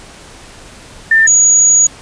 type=tone pair in turn; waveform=sine; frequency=1792 / 6766 Hz; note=A6 / G#8; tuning=+31 / +31 cents; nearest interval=octave + major seventh; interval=2300 cents; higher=second; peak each=-5 dBFS; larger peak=neither; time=1.11-1.27 / 1.27-1.87 s; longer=second; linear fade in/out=5 ms; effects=pink hiss -36 dBFS RMS until 2.01 s + resampled to 22050 Hz